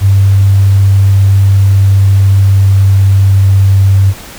sine tone with pitch glide, 98 to 97.15 Hz, G2 to G2, 0 to -15 cents, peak -3 dBFS, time 0-4.14 s, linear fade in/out 50 ms, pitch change -15 cents, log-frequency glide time 1.61-4.01 s, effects pink hiss -29 dBFS RMS until 4.38 s

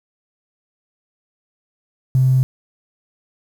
triangle tone, 130 Hz, C3, 11 cents flat, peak -7 dBFS, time 2.15-2.43 s, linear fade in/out 0 ms, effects tanh soft clip ceiling -9 dBFS + 7-bit

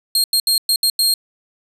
sawtooth tone bursts at uneven times, 4223 Hz, C8, 15 cents sharp, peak -10 dBFS, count 6, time 0.15-0.24 / 0.33-0.4 / 0.47-0.58 / 0.69-0.76 / 0.83-0.9 / 0.99-1.14 s, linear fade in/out 2 ms, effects resampled to 32000 Hz + 8-bit

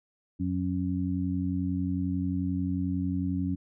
harmonic tone, 91.2 Hz, F#2, 24 cents flat, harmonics 1 / 2 / 3, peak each -32 / -31 / -30 dBFS, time 0.39-3.56 s, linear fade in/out 20 ms, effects none

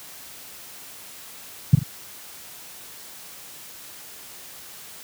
sine tone with echo, 138.59 Hz, C#3, in tune, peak -5 dBFS, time 1.73-1.75 s, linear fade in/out 5 ms, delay 41 ms, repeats 2, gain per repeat -9 dB, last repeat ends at 1.832 s, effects white hiss -42 dBFS RMS until 5.03 s + high-pass 60 Hz 12 dB/octave

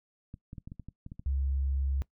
clicks, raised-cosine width 5 ms, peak -30 dBFS, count 10, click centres 0.341 / 0.531 / 0.582 / 0.675 / 0.719 / 0.797 / 0.886 / 1.064 / 1.119 / 1.195 s
sine tone, 68 Hz, C#2, 33 cents flat, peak -27 dBFS, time 1.26-2.02 s, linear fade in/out 0 ms
effects noise-tail reverb RT60 0.1 s tail -20 dB re dry

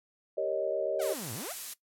sine chord, Eb dominant seventh, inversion first, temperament equal, 392 / 466.2 / 554.4 / 622.3 Hz, G4 / Bb4 / Db5 / Eb5, 0 / 0 / 0 / 0 cents, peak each -36 / -36 / -32 / -32 dBFS, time 0.37-1.14 s, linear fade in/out 10 ms
sawtooth exponential two-way sweep, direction down then up, 815 to 100.8 to 815 Hz, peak -35 dBFS, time 0.99-1.53 s, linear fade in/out 10 ms, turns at 1.33 s
blue noise, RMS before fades -37 dBFS, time 1.01-1.74 s, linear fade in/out 10 ms
effects noise-tail reverb RT60 0.1 s tail -17 dB re dry + low-pass 12000 Hz 12 dB/octave

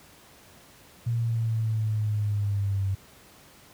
sine linear sweep, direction down, 117.9 to 96.2 Hz, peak -23 dBFS, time 1.06-2.95 s, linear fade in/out 10 ms, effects pink hiss -53 dBFS RMS until 3.73 s + high-pass 60 Hz 12 dB/octave

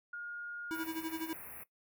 sine tone, 1425 Hz, F6, 34 cents sharp, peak -39 dBFS, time 0.13-0.84 s, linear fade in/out 5 ms
square tone with tremolo, 323.1 Hz, E4, 35 cents flat, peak -35 dBFS, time 0.71-1.33 s, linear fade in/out 0 ms, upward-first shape sine, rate 12 Hz, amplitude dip 75%
white band-stop noise, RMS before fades -48 dBFS, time 0.74-1.64 s, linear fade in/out 10 ms, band 2600 to 10000 Hz, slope 96 dB/octave
effects noise-tail reverb RT60 0.1 s tail -17 dB re dry

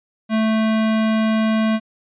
square tone, 220 Hz, A3, in tune, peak -16 dBFS, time 0.29-1.8 s, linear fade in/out 50 ms, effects resampled to 8000 Hz

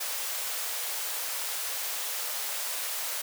white high-pass noise, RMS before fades -33 dBFS, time 0-3.22 s, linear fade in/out 10 ms, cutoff 460 Hz, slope 48 dB/octave, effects none

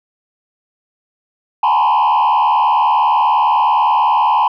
sine tone with frequency modulation, 926 Hz, A#5, 12 cents flat, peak -7 dBFS, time 1.63-4.48 s, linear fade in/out 5 ms, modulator 74.9 Hz, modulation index 1.5, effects tanh soft clip ceiling -9 dBFS

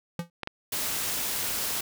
square tone with exponential decay, 171.2 Hz, F3, 34 cents flat, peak -26 dBFS, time 0.19-0.3 s, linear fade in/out 2 ms, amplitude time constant 22 ms
clicks, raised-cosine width 0.3 ms, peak -16 dBFS, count 2, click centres 0.433 / 0.474 s
white noise, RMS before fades -30 dBFS, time 0.72-1.81 s, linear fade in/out 5 ms
effects none

